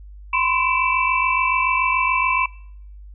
sine tone cluster, 1010 / 1057 / 2320 / 2659 Hz, B5 / C6 / D7 / E7, +39 / +17 / -22 / +14 cents, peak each -22 dBFS, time 0.33-2.46 s, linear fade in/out 5 ms, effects noise-tail reverb RT60 0.7 s tail -24 dB re dry + added 50 Hz sine -37 dBFS peak until 3.14 s

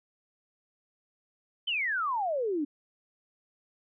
sine exponential sweep, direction down, 3136 to 277.2 Hz, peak -27 dBFS, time 1.67-2.65 s, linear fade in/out 10 ms, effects none

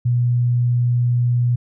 sine tone, 121.6 Hz, B2, 26 cents flat, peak -14 dBFS, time 0.05-1.56 s, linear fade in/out 10 ms, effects none

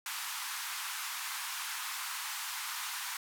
pink band-pass noise, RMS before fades -39 dBFS, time 0.06-3.17 s, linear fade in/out 2 ms, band 910 to 16000 Hz, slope 48 dB/octave, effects none

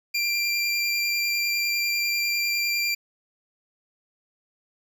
25% pulse tone with vibrato, 2373 Hz, D7, 17 cents sharp, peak -19 dBFS, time 0.14-2.95 s, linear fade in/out 10 ms, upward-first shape sine, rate 10 Hz, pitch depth 11 cents each way, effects none

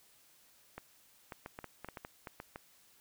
clicks, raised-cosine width 0.5 ms, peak -28 dBFS, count 12, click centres 0.78 / 1.322 / 1.461 / 1.589 / 1.643 / 1.846 / 1.887 / 1.972 / 2.049 / 2.272 / 2.401 / 2.559 s, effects white hiss -65 dBFS RMS until 3 s

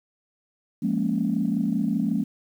sine chord, Bb minor seventh, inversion second, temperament equal, 174.61 / 207.7 / 233.1 / 277.2 Hz, F3 / Ab3 / Bb3 / Db4, 0 / 0 / 0 / 0 cents, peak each -28 / -25 / -26 / -28 dBFS, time 0.82-2.24 s, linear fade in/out 10 ms, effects tanh soft clip ceiling -12 dBFS + 9-bit

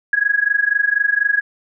sine tone with amplitude modulation, 1661.2 Hz, G#6, in tune, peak -10 dBFS, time 0.13-1.41 s, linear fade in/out 2 ms, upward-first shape sine, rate 24.1 Hz, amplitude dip 90%, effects none

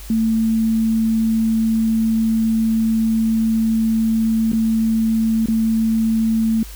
sine tone with dropouts, 223.2 Hz, A3, 25 cents sharp, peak -14 dBFS, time 0.1-6.63 s, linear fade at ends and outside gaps 2 ms, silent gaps 4.518-4.531 / 5.459-5.484 s, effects added 50 Hz sine -33 dBFS peak until 6.75 s + white hiss -40 dBFS RMS until 6.75 s

